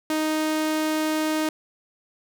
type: tone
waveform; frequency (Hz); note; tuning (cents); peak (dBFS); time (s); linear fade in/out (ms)
sawtooth; 311.1; D#4; 0; -18; 0.1-1.49; 2
effects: none